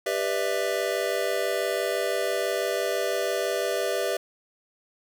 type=chord; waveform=square; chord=E minor seventh; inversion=first; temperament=just; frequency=395.6 / 494.4 / 593.3 / 659.3 Hz; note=G4 / B4 / D5 / E5; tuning=+16 / +2 / +18 / 0 cents; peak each=-31 dBFS; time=0.06-4.17 s; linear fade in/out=5 ms; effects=none